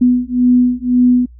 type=beating tone pair; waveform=sine; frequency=246.9 / 248.8 Hz; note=B3 / B3; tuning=0 / +13 cents; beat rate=1.9 Hz; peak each=-12 dBFS; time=0.01-1.26 s; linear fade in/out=10 ms; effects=noise-tail reverb RT60 0.1 s tail -25 dB re dry + added 60 Hz sine -36 dBFS peak until 1.39 s